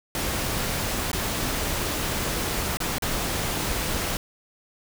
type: noise with dropouts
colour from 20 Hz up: pink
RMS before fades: -27 dBFS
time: 0.15-4.17 s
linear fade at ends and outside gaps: 1 ms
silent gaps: 1.116-1.131 / 2.771-2.803 / 2.984-3.022 s
effects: none